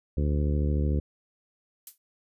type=harmonic tone; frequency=73.42 Hz; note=D2; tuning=in tune; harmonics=1 / 2 / 3 / 4 / 5 / 6 / 7; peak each=-24 / -30 / -34 / -36 / -38 / -40 / -41 dBFS; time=0.17-1 s; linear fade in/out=5 ms
type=noise with exponential decay; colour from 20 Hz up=violet; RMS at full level=-34 dBFS; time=1.87-1.98 s; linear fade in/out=2 ms; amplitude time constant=23 ms
effects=resampled to 32000 Hz